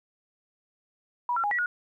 sine tone with pitch steps, 971 / 1361 / 823 / 1938 / 1446 Hz, B5 / F6 / G#5 / B6 / F#6, -30 / -45 / -16 / -33 / -40 cents, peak -24 dBFS, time 1.29-1.66 s, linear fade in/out 2 ms, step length 74 ms, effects 11-bit

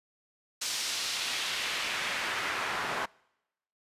pink noise with band-pass filter sweep, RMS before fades -33 dBFS, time 0.61-3.06 s, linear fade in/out 10 ms, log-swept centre 5400 to 1200 Hz, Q 1.1, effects noise-tail reverb RT60 0.9 s tail -26 dB re dry + resampled to 32000 Hz

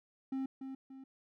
triangle tone with echo, 266.3 Hz, C4, 31 cents sharp, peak -32 dBFS, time 0.32-0.46 s, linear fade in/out 5 ms, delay 290 ms, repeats 2, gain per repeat -7 dB, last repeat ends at 1.04 s, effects none

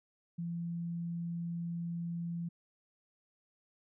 sine tone, 170 Hz, F3, 46 cents flat, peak -35 dBFS, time 0.38-2.49 s, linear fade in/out 10 ms, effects none

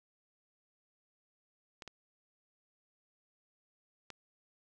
clicks, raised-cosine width 0.2 ms, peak -28 dBFS, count 3, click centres 1.822 / 1.877 / 4.103 s, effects none

